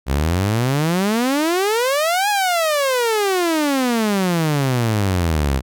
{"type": "exponential two-way sweep", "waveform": "sawtooth", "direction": "up then down", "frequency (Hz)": [63.5, 844, 63.5], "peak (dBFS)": -12, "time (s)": [0.06, 5.62], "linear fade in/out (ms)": 50, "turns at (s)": 2.29, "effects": []}